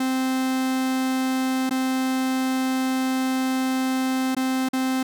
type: tone with dropouts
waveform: 45% pulse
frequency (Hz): 260.6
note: C4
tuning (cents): -7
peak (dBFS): -21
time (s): 0-5.03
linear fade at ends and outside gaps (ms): 5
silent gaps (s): 1.695-1.708 / 4.349-4.366 / 4.688-4.732
effects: none